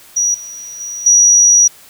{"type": "tone with level steps", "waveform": "sine", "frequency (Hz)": 5800, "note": "F#8", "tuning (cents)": -35, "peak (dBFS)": [-11, -27, -22, -5], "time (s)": [0.16, 1.68], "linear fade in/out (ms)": 10, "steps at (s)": [0.34, 0.8, 1.06], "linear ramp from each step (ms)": 5, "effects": ["white hiss -42 dBFS RMS until 1.89 s"]}